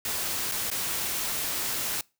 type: noise with dropouts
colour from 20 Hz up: white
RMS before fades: -30 dBFS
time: 0.05-2.01 s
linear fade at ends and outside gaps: 2 ms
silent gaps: 0.515-0.519 / 0.702-0.714 s
effects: noise-tail reverb RT60 0.3 s tail -25 dB re dry